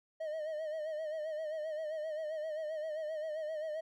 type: tone with vibrato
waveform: triangle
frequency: 622.3 Hz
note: D#5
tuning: in tune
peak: -34 dBFS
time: 0.2-3.81 s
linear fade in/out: 10 ms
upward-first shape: sine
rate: 7.6 Hz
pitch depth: 65 cents each way
effects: none